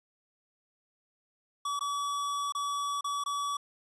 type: tone with dropouts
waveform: square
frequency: 1142 Hz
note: D6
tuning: 49 cents flat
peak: -31 dBFS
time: 1.65-3.57 s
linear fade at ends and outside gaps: 5 ms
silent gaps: 1.793-1.808 / 2.523-2.549 / 3.01-3.043 / 3.239-3.26 s
effects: resampled to 22050 Hz